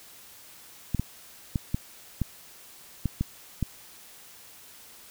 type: clicks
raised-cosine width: 5 ms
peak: -13 dBFS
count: 8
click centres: 0.947 / 0.996 / 1.558 / 1.745 / 2.217 / 3.057 / 3.21 / 3.627 s
effects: white hiss -50 dBFS RMS until 5.1 s